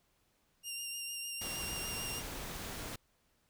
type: tone with vibrato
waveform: 15% pulse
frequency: 2794 Hz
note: F7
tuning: in tune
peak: -32 dBFS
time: 0.63-2.23 s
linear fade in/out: 50 ms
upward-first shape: sine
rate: 6.6 Hz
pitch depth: 19 cents each way
type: noise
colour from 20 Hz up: pink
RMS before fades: -43 dBFS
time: 1.41-2.96 s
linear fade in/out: 5 ms
effects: pink hiss -74 dBFS RMS until 3.49 s